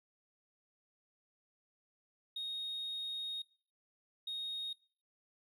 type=tone bursts at uneven times; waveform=triangle; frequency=3729 Hz; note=A#7; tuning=in tune; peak=-35 dBFS; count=2; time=2.36-3.42 / 4.27-4.73 s; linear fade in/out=5 ms; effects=noise-tail reverb RT60 0.5 s tail -26 dB re dry + tanh soft clip ceiling -34 dBFS